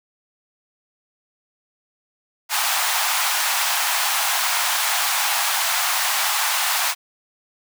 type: high-pass noise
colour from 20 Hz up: pink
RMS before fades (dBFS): -21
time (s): 2.49-6.95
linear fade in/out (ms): 50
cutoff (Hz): 730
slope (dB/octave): 48
effects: none